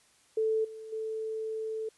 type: tone with level steps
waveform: sine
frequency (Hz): 440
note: A4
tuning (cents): 0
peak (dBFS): -25 / -41 / -32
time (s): 0.37-1.89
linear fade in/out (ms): 5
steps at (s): 0.64 / 0.92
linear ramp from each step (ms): 10
effects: white hiss -64 dBFS RMS until 1.97 s + resampled to 24000 Hz